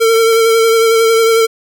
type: tone with vibrato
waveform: square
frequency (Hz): 452.6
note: A4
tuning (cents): +49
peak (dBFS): -8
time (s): 0-1.47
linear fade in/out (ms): 20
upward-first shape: sine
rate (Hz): 11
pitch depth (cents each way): 23
effects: none